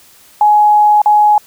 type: tone with dropouts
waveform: sine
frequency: 839 Hz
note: G#5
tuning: 17 cents sharp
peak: -5 dBFS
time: 0.41-1.38 s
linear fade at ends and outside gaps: 2 ms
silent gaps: 1.018-1.059 s
effects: white hiss -44 dBFS RMS until 1.46 s